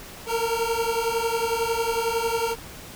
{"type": "beating tone pair", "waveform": "25% pulse", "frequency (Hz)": [454, 465], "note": ["A#4", "A#4"], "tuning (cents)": [-46, -4], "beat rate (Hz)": 11, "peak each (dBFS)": -22, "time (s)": [0.26, 2.56], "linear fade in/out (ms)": 50, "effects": ["pink hiss -41 dBFS RMS until 2.95 s"]}